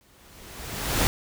pink noise with exponential growth, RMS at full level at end -21 dBFS, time 0.01-1.07 s, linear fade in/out 0 ms, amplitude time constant 230 ms, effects none

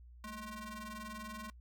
sawtooth ring-modulated tone, 423.8 Hz, G#4, 35 cents sharp, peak -37 dBFS, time 0.24-1.5 s, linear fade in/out 2 ms, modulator 646 Hz, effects noise-tail reverb RT60 0.1 s tail -23 dB re dry + added 60 Hz sine -53 dBFS peak until 1.6 s

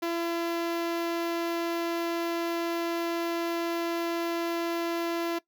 sawtooth tone with notch filter, 338 Hz, E4, 43 cents sharp, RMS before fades -30 dBFS, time 0.02-5.39 s, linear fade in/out 10 ms, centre 8600 Hz, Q 1.1, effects noise-tail reverb RT60 0.1 s tail -19 dB re dry

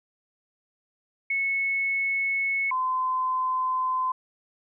sine tone pair in turn, 2200 / 1027.5 Hz, C#7 / C6, -14 / -32 cents, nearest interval octave + minor second, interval 1318 cents, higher first, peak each -23 dBFS, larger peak neither, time 1.3-2.71 / 2.71-4.12 s, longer neither, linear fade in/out 5 ms, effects none

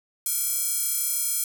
square tone with high-pass filter, 466.7 Hz, A#4, 2 cents sharp, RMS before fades -26 dBFS, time 0.26-1.44 s, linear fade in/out 2 ms, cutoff 9500 Hz, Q 1.3, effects none

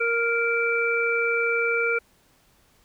harmonic tone, 466.2 Hz, A#4, in tune, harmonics 1 / 3 / 5, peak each -25 / -25 / -25 dBFS, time 0-1.99 s, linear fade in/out 10 ms, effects pink hiss -61 dBFS RMS until 2.84 s

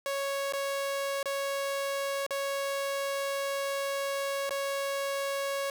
sawtooth tone with dropouts, 554 Hz, C#5, 1 cent flat, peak -26 dBFS, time 0.06-5.7 s, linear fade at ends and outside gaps 1 ms, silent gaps 0.524-0.535 / 1.229-1.257 / 2.265-2.307 / 4.494-4.507 s, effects none

